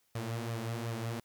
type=tone with flanger; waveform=sawtooth; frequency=115.2 Hz; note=A#2; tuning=20 cents flat; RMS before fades=-37 dBFS; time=0.15-1.2 s; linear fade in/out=5 ms; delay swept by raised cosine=1.6 to 7.2 ms; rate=2.7 Hz; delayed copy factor=+0.6; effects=white hiss -73 dBFS RMS until 1.24 s